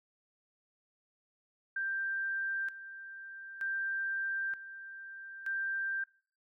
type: tone with tremolo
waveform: sine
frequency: 1577 Hz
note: G6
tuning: 10 cents sharp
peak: -32 dBFS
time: 1.76-6.04 s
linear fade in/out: 5 ms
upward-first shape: square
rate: 0.54 Hz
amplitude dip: 75%
effects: noise-tail reverb RT60 0.4 s tail -20 dB re dry